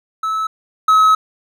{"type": "tone pair in turn", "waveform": "triangle", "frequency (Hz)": [1302, 1282.6], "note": ["E6", "E6"], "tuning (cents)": [-22, -48], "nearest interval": "unison", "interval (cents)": 26, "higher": "first", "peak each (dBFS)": [-15, -6], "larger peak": "second", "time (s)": [[0.23, 0.47], [0.88, 1.15]], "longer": "second", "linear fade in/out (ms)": 5, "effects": []}